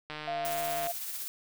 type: click train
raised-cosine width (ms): 0.3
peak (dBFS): -23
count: 118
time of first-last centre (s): 0.1-0.87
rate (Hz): 152
type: tone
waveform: sine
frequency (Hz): 691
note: F5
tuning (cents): -19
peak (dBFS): -31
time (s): 0.27-0.92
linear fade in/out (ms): 10
type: noise with tremolo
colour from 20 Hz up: blue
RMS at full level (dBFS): -36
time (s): 0.45-1.28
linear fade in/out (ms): 0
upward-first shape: triangle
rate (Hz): 16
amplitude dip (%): 40
effects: none